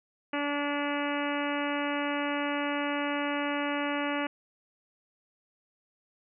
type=harmonic tone; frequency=288.6 Hz; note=D4; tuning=30 cents flat; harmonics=1 / 2 / 3 / 4 / 5 / 6 / 7 / 8 / 9 / 10; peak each=-32 / -35 / -37 / -38 / -39 / -40 / -40 / -41 / -42 / -42 dBFS; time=0.33-4.27 s; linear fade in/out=5 ms; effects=none